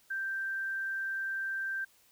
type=tone; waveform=sine; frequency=1570 Hz; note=G6; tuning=2 cents sharp; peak=-32 dBFS; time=0.1-1.85 s; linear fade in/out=10 ms; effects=white hiss -65 dBFS RMS until 2.11 s